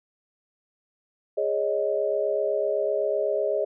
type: chord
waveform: sine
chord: Ab suspended fourth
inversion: none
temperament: equal with one note detuned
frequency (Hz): 413.2 / 554.4 / 622.3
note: Ab4 / Db5 / Eb5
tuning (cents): -9 / 0 / 0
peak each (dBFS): -27 / -27 / -26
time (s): 1.37-3.65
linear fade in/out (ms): 10
effects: none